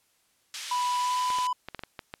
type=band-pass noise; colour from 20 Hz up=pink; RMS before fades=-38 dBFS; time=0.54-1.47 s; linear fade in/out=0 ms; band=2700 to 7600 Hz; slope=12 dB/octave
type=tone with pitch glide; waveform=triangle; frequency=987.8 to 998.1 Hz; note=B5 to B5; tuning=0 to +18 cents; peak=-23 dBFS; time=0.71-1.53 s; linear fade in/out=5 ms; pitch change=+18 cents; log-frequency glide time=0.98-1.17 s
type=clicks; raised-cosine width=0.3 ms; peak=-20 dBFS; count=8; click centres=1.303 / 1.386 / 1.686 / 1.747 / 1.793 / 1.836 / 1.992 / 2.139 s
effects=white hiss -68 dBFS RMS until 2.2 s + low-pass 12000 Hz 12 dB/octave